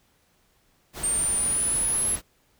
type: noise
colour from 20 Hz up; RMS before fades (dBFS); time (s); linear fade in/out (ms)
pink; -36; 0.93-2.22; 50
type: exponential sweep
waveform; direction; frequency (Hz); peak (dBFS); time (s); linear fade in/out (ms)
sine; up; 8700 to 11000; -22; 1.03-2.16; 10
effects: pink hiss -65 dBFS RMS until 2.59 s